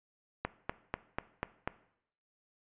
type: click train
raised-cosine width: 0.5 ms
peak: -17 dBFS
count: 6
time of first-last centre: 0.45-1.675 s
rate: 4.08 Hz
effects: noise-tail reverb RT60 0.7 s tail -17 dB re dry + resampled to 8000 Hz